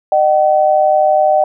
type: tone pair together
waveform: sine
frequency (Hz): 610 / 762.1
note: D#5 / G5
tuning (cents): -34 / -49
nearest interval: major third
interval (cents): 385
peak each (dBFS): -11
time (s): 0.12-1.44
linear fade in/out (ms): 2
effects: none